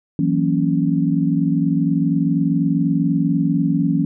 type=chord; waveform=sine; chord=F# dominant seventh; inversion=third; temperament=equal; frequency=164.81 / 185 / 233.1 / 277.2 Hz; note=E3 / F#3 / A#3 / C#4; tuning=0 / 0 / 0 / 0 cents; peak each=-19 / -22 / -23 / -19 dBFS; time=0.19-4.05 s; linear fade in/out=2 ms; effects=none